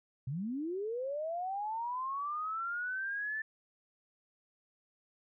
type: linear sweep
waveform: sine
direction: up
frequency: 119.8 to 1771 Hz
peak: -34 dBFS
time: 0.27-3.42 s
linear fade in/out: 5 ms
effects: none